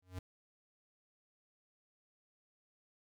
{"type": "tone with exponential growth", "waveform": "square", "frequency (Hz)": 91.8, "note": "F#2", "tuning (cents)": -13, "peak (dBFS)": -38, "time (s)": [0.02, 0.19], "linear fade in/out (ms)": 5, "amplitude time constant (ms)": 35, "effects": []}